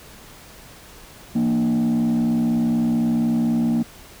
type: tone with frequency modulation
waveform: sine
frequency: 233.1 Hz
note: A#3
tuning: in tune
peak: -14 dBFS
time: 1.35-3.83 s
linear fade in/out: 10 ms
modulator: 64.1 Hz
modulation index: 0.69
effects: tanh soft clip ceiling -16 dBFS + pink hiss -44 dBFS RMS until 4.2 s